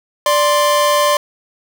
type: tone pair together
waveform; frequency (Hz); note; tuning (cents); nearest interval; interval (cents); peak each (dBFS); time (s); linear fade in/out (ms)
45% pulse; 587.3 / 1047.4; D5 / C6; 0 / +1; minor seventh; 1001; -14; 0.26-1.17; 2
effects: none